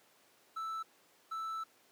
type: tone bursts at uneven times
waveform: triangle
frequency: 1318.5 Hz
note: E6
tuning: in tune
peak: -35 dBFS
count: 2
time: 0.56-0.83 / 1.31-1.64 s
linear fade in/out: 10 ms
effects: pink hiss -66 dBFS RMS until 1.91 s + high-pass 300 Hz 12 dB/octave